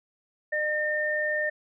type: tone pair together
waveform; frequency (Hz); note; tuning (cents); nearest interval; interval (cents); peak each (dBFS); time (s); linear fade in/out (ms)
sine; 606 / 1815.9; D#5 / A#6; -46 / -46; octave + perfect fifth; 1900; -29 / -26; 0.52-1.5; 10
effects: none